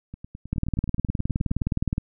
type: two click trains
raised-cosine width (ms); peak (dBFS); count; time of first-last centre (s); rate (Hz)
5; -11 / -24; 29 / 15; 0.53-1.981 / 0.14-1.615; 19.3 / 9.49
effects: none